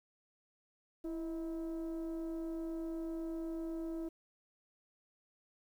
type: tone with frequency modulation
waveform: sine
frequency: 330 Hz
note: E4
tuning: 2 cents sharp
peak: -35 dBFS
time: 1.04-4.09 s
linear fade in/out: 10 ms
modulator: 306 Hz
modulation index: 0.48
effects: tanh soft clip ceiling -36 dBFS + 11-bit